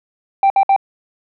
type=tone bursts; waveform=sine; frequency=784 Hz; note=G5; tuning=in tune; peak=-6 dBFS; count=3; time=0.43-0.763 s; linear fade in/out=2 ms; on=71 ms; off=60 ms; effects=tanh soft clip ceiling -8 dBFS